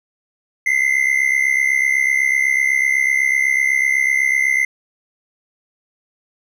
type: tone pair together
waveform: triangle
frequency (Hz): 2032 / 2100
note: B6 / C7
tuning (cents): +49 / +6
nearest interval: minor second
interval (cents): 57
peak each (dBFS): -15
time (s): 0.66-4.65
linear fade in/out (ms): 5
effects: none